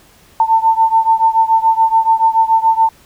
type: beating tone pair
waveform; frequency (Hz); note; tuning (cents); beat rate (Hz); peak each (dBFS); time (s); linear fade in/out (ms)
sine; 894 / 901; A5 / A5; +27 / +41; 7; -11 / -13; 0.4-2.89; 2
effects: pink hiss -47 dBFS RMS until 3.05 s